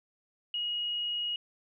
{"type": "tone", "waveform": "sine", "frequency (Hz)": 2890, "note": "F#7", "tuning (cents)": -41, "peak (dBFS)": -30, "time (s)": [0.54, 1.36], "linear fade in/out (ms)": 2, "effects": []}